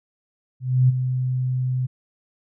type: tone with ADSR envelope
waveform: sine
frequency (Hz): 127.8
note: C3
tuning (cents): -40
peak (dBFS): -11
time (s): 0.6-1.87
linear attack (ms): 290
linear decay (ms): 19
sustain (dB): -9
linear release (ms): 17
effects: none